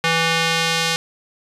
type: tone with band-pass filter sweep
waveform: square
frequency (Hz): 164.81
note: E3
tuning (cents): 0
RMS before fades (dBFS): -19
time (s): 0.04-0.96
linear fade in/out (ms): 0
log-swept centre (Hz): 2400 to 4100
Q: 0.89
effects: resampled to 32000 Hz + 7-bit